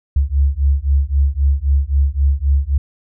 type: beating tone pair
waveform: sine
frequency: 67.9 / 71.7 Hz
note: C#2 / D2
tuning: -35 / -41 cents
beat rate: 3.8 Hz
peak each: -15 / -15 dBFS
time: 0.16-2.78 s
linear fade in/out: 5 ms
effects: none